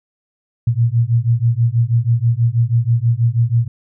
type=beating tone pair; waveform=sine; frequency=114.3 / 120.5 Hz; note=A#2 / B2; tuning=-34 / -42 cents; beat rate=6.2 Hz; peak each=-15 dBFS; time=0.67-3.68 s; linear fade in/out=5 ms; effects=none